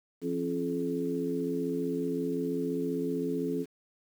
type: harmonic tone with a mistuned harmonic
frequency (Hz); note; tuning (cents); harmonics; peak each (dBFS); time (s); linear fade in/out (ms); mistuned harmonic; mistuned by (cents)
85.7; F2; -32; 2 / 3 / 4 / 5; -37 / -32 / -37 / -33; 0.21-3.66; 50; 3; +68
effects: 9-bit